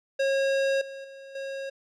square tone with level steps, 544 Hz, C#5, 33 cents flat, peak -23 / -38 / -43 / -33 dBFS, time 0.19-1.7 s, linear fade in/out 10 ms, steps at 0.81 / 1.04 / 1.35 s, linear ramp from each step 5 ms, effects low-pass 5000 Hz 12 dB/octave

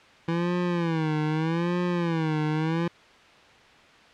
25% pulse tone with vibrato, 164.9 Hz, E3, 1 cent sharp, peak -20 dBFS, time 0.28-2.88 s, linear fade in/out 5 ms, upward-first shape sine, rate 0.81 Hz, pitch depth 130 cents each way, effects white hiss -52 dBFS RMS until 4.13 s + low-pass 3000 Hz 12 dB/octave

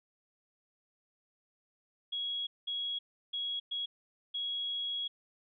sine tone bursts at uneven times, 3322 Hz, G#7, in tune, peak -33 dBFS, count 5, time 2.12-2.47 / 2.67-2.99 / 3.33-3.6 / 3.71-3.86 / 4.34-5.08 s, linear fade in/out 10 ms, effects none

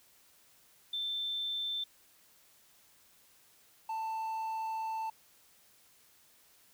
sine / triangle tone pair in turn, 3550 / 887.5 Hz, A7 / A5, +15 / +15 cents, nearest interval 2 octaves, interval 2400 cents, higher first, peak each -33 / -32 dBFS, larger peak second, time 0.93-1.84 / 3.89-5.1 s, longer second, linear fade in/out 5 ms, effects white hiss -64 dBFS RMS until 6.73 s

